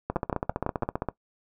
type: two click trains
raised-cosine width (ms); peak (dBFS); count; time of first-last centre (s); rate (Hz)
1; -12 / -13; 5 / 16; 0.16-0.832 / 0.1-1.087; 5.95 / 15.2
effects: noise-tail reverb RT60 0.1 s tail -19 dB re dry